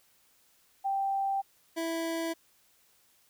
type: tone pair in turn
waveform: sine / 25% pulse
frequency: 784 / 329.6 Hz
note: G5 / E4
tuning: 0 / 0 cents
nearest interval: octave + minor third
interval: 1500 cents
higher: first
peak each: -27 dBFS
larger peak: neither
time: 0.84-1.42 / 1.76-2.34 s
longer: neither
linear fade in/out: 20 ms
effects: white hiss -66 dBFS RMS until 3.29 s